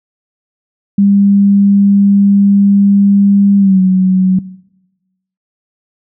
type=tone with pitch glide; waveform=sine; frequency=200 to 186.61 Hz; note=G3 to F#3; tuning=+35 to +15 cents; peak=-5 dBFS; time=0.98-4.39 s; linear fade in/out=5 ms; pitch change=-120 cents; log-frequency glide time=3.58-3.8 s; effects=noise-tail reverb RT60 1.0 s tail -21 dB re dry